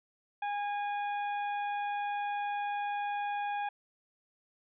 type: harmonic tone with a mistuned harmonic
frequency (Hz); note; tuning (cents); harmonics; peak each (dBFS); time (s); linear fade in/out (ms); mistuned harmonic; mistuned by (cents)
819; G#5; -24; 1 / 2 / 3 / 4; -32 / -42 / -45 / -53; 0.42-3.69; 5; 4; +45
effects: none